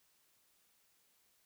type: silence
effects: white hiss -73 dBFS RMS until 1.45 s